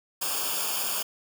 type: noise with comb filter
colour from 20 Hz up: white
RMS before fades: -29 dBFS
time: 0.21-1.03 s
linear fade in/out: 10 ms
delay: 0.5 ms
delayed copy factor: -0.8
effects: none